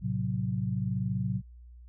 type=chord; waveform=sine; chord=F# diminished; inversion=first; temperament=equal; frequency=110 / 130.81 / 185 Hz; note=A2 / C3 / F#3; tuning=0 / 0 / 0 cents; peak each=-32 dBFS; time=0.01-1.42 s; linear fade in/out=50 ms; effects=added 60 Hz sine -47 dBFS peak until 1.88 s